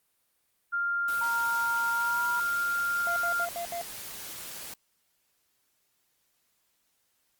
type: tone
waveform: sine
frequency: 1396.9 Hz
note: F6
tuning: in tune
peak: -26 dBFS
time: 0.72-3.46 s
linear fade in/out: 20 ms
type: noise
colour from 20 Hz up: white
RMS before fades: -41 dBFS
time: 1.08-4.74 s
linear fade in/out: 5 ms
type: tone with pitch glide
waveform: sine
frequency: 932.3 to 961.8 Hz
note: A#5 to B5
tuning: 0 to -46 cents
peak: -32 dBFS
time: 1.21-2.4 s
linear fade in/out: 5 ms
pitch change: +54 cents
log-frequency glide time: 1.92-2.26 s
type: tone bursts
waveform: triangle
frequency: 689 Hz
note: F5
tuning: 24 cents flat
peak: -30 dBFS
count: 5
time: 3.07-3.814 s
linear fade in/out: 0 ms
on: 92 ms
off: 71 ms
effects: white hiss -73 dBFS RMS until 7.39 s + Opus 32 kbps